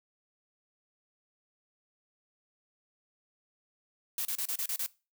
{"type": "noise bursts", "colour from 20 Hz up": "blue", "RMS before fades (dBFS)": -33, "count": 7, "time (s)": [4.18, 4.863], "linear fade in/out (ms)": 2, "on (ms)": 71, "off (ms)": 31, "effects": ["noise-tail reverb RT60 0.3 s tail -21 dB re dry"]}